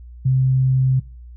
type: tone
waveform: sine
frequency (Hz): 130.81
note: C3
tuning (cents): 0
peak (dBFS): -13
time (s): 0.25-1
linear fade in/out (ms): 10
effects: noise-tail reverb RT60 0.4 s tail -24 dB re dry + added 60 Hz sine -36 dBFS peak until 1.36 s